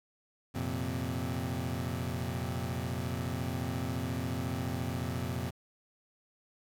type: chord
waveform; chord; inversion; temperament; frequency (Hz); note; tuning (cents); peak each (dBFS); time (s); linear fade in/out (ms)
25% pulse; F suspended fourth; none; equal; 87.31 / 116.54 / 130.81; F2 / Bb2 / C3; 0 / 0 / 0; -34; 0.54-5.51; 20
effects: resampled to 32000 Hz + 9-bit